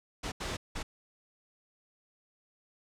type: noise bursts at uneven times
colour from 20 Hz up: pink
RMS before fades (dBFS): -36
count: 3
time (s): 0.23-0.32 / 0.4-0.57 / 0.75-0.83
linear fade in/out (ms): 10
effects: low-pass 7000 Hz 12 dB/octave